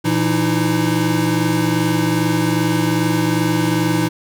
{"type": "tone cluster", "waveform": "square", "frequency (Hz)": [118, 167.8, 305.4, 327.9], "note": ["A#2", "E3", "D#4", "E4"], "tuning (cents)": [22, 31, -32, -9], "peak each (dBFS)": [-23, -21, -20, -22], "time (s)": [0.04, 4.09], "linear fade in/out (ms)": 20, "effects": []}